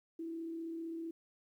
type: tone with frequency modulation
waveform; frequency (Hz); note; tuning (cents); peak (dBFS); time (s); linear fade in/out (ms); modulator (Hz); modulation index
sine; 329.6; E4; 0; -39; 0.19-1.11; 5; 35.5; 0.24
effects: 12-bit